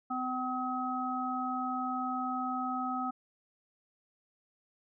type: harmonic tone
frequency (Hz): 254.6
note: C4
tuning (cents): -47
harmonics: 1 / 3 / 5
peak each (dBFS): -36 / -36 / -35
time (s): 0.1-3.11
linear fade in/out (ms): 10
effects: none